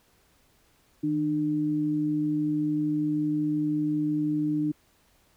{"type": "tone pair together", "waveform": "sine", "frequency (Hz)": [155.56, 300.9], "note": ["D#3", "D4"], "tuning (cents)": [0, 42], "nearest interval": "major seventh", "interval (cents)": 1142, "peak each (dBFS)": [-32, -24], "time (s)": [1.03, 4.72], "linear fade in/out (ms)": 10, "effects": ["pink hiss -64 dBFS RMS until 5.36 s"]}